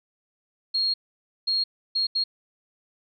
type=tone bursts at uneven times; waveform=sine; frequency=4266 Hz; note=C8; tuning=33 cents sharp; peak=-21 dBFS; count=4; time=0.74-0.94 / 1.47-1.64 / 1.95-2.07 / 2.15-2.24 s; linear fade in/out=10 ms; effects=none